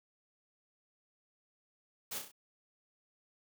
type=noise with echo; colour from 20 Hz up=white; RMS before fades=-40 dBFS; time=2.11-2.19 s; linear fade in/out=10 ms; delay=32 ms; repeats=4; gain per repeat=-5 dB; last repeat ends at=2.318 s; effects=none